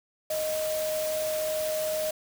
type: tone in noise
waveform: sine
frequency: 622.3 Hz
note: D#5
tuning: in tune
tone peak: -27 dBFS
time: 0.3-2.11 s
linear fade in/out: 5 ms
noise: white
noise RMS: -36 dBFS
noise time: 0.3-2.11 s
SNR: +6 dB
effects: none